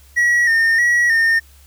triangle tone with vibrato, 1871 Hz, A#6, 6 cents sharp, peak -10 dBFS, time 0.16-1.4 s, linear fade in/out 20 ms, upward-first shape square, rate 1.6 Hz, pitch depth 45 cents each way, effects added 69 Hz sine -45 dBFS peak until 1.66 s + white hiss -51 dBFS RMS until 1.66 s

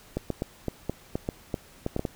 clicks, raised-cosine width 2 ms, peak -14 dBFS, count 12, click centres 0.17 / 0.303 / 0.421 / 0.683 / 0.896 / 1.155 / 1.289 / 1.542 / 1.864 / 1.964 / 1.994 / 2.052 s, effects pink hiss -53 dBFS RMS until 2.15 s

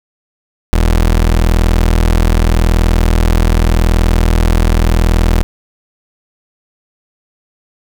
30% pulse tone, 40.85 Hz, E1, 15 cents flat, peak -5 dBFS, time 0.73-5.43 s, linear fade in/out 0 ms, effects none

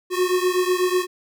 square beating tone pair, 361.4 / 369.5 Hz, F#4 / F#4, -41 / -2 cents, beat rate 8.1 Hz, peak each -21 / -23 dBFS, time 0.1-1.07 s, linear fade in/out 50 ms, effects none

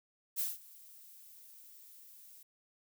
violet noise with ADSR envelope, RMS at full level -33 dBFS, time 0.36-2.43 s, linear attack 35 ms, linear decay 180 ms, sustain -23 dB, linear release 5 ms, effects none

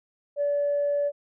sine tone, 576 Hz, D5, 34 cents flat, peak -21 dBFS, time 0.36-1.12 s, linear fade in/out 50 ms, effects tanh soft clip ceiling -18 dBFS

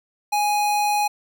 square tone, 830.6 Hz, G#5, in tune, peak -19 dBFS, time 0.32-1.08 s, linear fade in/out 10 ms, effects none

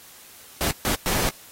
pink noise bursts at uneven times, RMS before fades -24 dBFS, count 3, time 0.61-0.71 / 0.85-0.95 / 1.06-1.29 s, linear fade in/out 0 ms, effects white hiss -47 dBFS RMS until 1.51 s + AAC 48 kbps

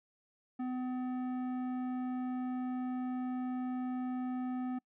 sine tone with tanh clipping, 252.9 Hz, B3, 41 cents sharp, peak -36 dBFS, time 0.59-4.79 s, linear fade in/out 10 ms, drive 12 dB, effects noise-tail reverb RT60 0.1 s tail -26 dB re dry

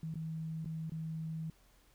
sine tone with dropouts, 160 Hz, D#3, 49 cents sharp, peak -37 dBFS, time 0.03-1.5 s, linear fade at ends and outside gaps 2 ms, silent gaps 0.141-0.155 / 0.646-0.657 / 0.897-0.919 s, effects added 42 Hz sine -67 dBFS peak until 1.94 s + pink hiss -68 dBFS RMS until 1.94 s

